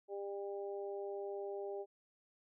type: harmonic tone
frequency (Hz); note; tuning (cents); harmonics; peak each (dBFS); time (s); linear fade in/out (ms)
199.6; G3; +32; 2 / 3 / 4; -41 / -47 / -50; 0.08-1.86; 50
effects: none